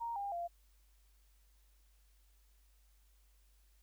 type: tone with pitch steps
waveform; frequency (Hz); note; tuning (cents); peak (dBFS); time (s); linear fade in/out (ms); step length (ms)
sine; 932.3 / 802.3 / 690.4; A#5 / G5 / F5; 0 / +40 / -20; -37; 0-0.48; 20; 160
effects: added 50 Hz sine -65 dBFS peak until 3.82 s + white hiss -75 dBFS RMS until 3.82 s